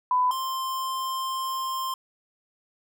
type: tone pair in turn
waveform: sine / square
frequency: 1000 / 1050.1 Hz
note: B5 / C6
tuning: +21 / +6 cents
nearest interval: minor second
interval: 85 cents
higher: second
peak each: -19 / -28 dBFS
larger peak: first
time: 0.11-0.31 / 0.31-1.94 s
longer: second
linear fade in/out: 2 ms
effects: none